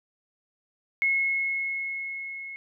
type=tone with level ramp; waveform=sine; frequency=2175 Hz; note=C#7; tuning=33 cents flat; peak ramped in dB=-20 to -36 dBFS; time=1.02-2.56 s; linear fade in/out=0 ms; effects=none